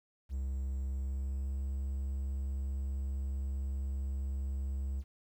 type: tone with pitch glide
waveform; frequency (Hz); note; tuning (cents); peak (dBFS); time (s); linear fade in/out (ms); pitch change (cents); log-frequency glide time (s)
triangle; 66.5 to 67.66; C2 to C#2; +29 to -41; -31; 0.29-5.04; 50; +30; 0.89-1.61
effects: 11-bit